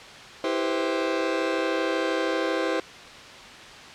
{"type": "chord", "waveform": "sawtooth", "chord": "C major seventh", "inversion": "first", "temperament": "just", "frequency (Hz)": [327, 392.4, 490.5, 523.3], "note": ["E4", "G4", "B4", "C5"], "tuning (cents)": [-14, 2, -12, 0], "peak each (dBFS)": [-24, -26, -27, -24], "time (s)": [0.44, 2.8], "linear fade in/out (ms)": 2, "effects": ["white hiss -42 dBFS RMS until 3.94 s", "low-pass 4000 Hz 12 dB/octave"]}